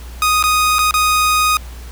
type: tone with dropouts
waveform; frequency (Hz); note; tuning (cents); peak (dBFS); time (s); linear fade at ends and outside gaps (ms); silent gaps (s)
sawtooth; 1244.5; D#6; 0; -8; 0.22-1.57; 1; 0.427-0.438 / 0.785-0.79 / 0.91-0.94
effects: added 60 Hz sine -29 dBFS peak until 1.91 s + pink hiss -40 dBFS RMS until 1.91 s